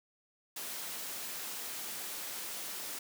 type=high-pass noise; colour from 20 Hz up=white; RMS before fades=-41 dBFS; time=0.56-2.99 s; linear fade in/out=5 ms; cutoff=180 Hz; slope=12 dB/octave; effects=none